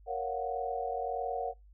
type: chord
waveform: sine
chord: Gb major seventh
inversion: first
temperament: equal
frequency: 466.2 / 554.4 / 698.5 / 740 Hz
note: Bb4 / Db5 / F5 / Gb5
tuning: 0 / 0 / 0 / 0 cents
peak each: -37 / -39 / -39 / -35 dBFS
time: 0.06-1.54 s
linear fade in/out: 50 ms
effects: noise-tail reverb RT60 0.2 s tail -24 dB re dry + added 50 Hz sine -54 dBFS peak until 1.73 s